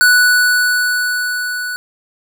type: tone with level ramp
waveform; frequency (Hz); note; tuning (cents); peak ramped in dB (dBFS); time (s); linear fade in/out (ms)
square; 1480; F#6; 0; -7 to -21; 0.01-1.76; 0
effects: none